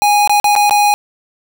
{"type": "tone with dropouts", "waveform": "square", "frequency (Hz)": 826, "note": "G#5", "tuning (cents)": -10, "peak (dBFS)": -9, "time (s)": [0.02, 0.94], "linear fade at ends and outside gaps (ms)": 0, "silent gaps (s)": [[0.275, 0.295], [0.4, 0.443], [0.553, 0.562], [0.696, 0.709]], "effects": []}